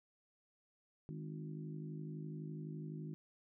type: harmonic tone with a mistuned harmonic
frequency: 51.91 Hz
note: G#1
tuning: in tune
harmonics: 3 / 4 / 5 / 6 / 7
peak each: -44 / -52 / -54 / -54 / -55 dBFS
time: 1.09-3.14 s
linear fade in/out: 0 ms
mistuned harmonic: 5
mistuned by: +29 cents
effects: none